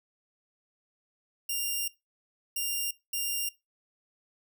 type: tone bursts at uneven times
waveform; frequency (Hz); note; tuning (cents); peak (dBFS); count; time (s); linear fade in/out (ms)
5% pulse; 2794; F7; 0; -20; 3; 1.49-1.88 / 2.56-2.91 / 3.13-3.49; 5
effects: noise-tail reverb RT60 0.2 s tail -19 dB re dry